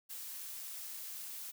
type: noise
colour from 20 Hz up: blue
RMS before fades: -45 dBFS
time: 0.09-1.52 s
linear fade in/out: 20 ms
effects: none